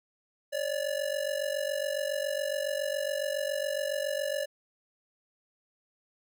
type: ring-modulated tone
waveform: square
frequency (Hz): 576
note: D5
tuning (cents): -34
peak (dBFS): -27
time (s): 0.52-4.46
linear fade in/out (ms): 20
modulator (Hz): 23.6
effects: none